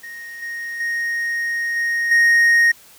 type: tone with level steps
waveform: triangle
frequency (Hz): 1864.7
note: A#6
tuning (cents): 0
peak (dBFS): -30 / -24 / -18 / -16 / -9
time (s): 0.03-2.72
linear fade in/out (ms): 10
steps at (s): 0.42 / 0.8 / 1.76 / 2.11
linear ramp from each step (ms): 5
effects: white hiss -47 dBFS RMS until 2.98 s